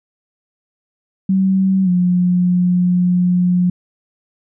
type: tone with pitch glide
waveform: sine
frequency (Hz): 190.8 to 179.05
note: G3 to F3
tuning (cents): -47 to +43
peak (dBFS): -11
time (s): 1.29-3.7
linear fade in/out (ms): 5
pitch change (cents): -110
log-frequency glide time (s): 1.84-1.89
effects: none